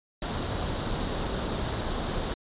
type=noise with comb filter; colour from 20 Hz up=pink; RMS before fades=-30 dBFS; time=0.22-2.34 s; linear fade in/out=2 ms; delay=0.21 ms; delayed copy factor=+0.55; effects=resampled to 8000 Hz